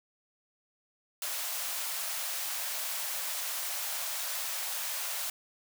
white high-pass noise, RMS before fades -35 dBFS, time 1.22-5.3 s, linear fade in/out 2 ms, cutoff 550 Hz, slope 48 dB/octave, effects none

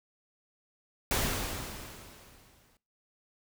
pink noise with exponential decay, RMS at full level -27 dBFS, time 1.11-2.77 s, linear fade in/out 1 ms, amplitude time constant 360 ms, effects noise-tail reverb RT60 0.4 s tail -22 dB re dry

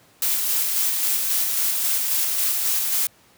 blue noise with tremolo, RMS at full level -21 dBFS, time 0.22-3.07 s, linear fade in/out 2 ms, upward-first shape square, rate 3.7 Hz, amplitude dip 25%, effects pink hiss -55 dBFS RMS until 3.37 s + high-pass 100 Hz 12 dB/octave

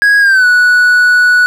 triangle tone with pitch glide, 1654 to 1473.5 Hz, G#6 to F#6, -8 to -8 cents, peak -3 dBFS, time 0.02-1.46 s, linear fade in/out 0 ms, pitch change -200 cents, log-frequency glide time 0.2-0.46 s, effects none

